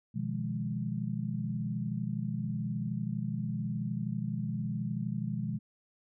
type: chord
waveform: sine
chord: F half-diminished seventh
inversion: second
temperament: equal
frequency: 123.47 / 155.56 / 174.61 / 207.7 Hz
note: Cb3 / Eb3 / F3 / Ab3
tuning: 0 / 0 / 0 / 0 cents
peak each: -36 / -38 / -38 / -36 dBFS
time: 0.14-5.59 s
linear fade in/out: 20 ms
effects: none